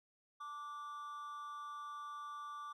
triangle tone with amplitude modulation, 1170 Hz, D6, 7 cents flat, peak -40 dBFS, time 0.4-2.73 s, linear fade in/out 10 ms, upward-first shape sine, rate 289 Hz, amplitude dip 55%, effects none

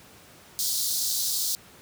pink high-pass noise, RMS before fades -27 dBFS, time 0.59-1.55 s, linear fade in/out 0 ms, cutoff 3900 Hz, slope 48 dB/octave, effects pink hiss -51 dBFS RMS until 1.81 s + high-pass 80 Hz 12 dB/octave

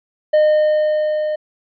triangle tone with level ramp, 611 Hz, D#5, 32 cents flat, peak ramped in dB -7 to -16 dBFS, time 0.33-1.36 s, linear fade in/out 10 ms, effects resampled to 11025 Hz

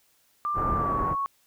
sine tone with pitch glide, 1187 to 1107.5 Hz, D6 to C#6, +18 to -2 cents, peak -25 dBFS, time 0.45-1.26 s, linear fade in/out 0 ms, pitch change -120 cents, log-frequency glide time 0.74-1.04 s
pink low-pass noise, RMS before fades -30 dBFS, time 0.54-1.16 s, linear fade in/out 50 ms, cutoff 1300 Hz, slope 24 dB/octave
effects white hiss -65 dBFS RMS until 1.46 s

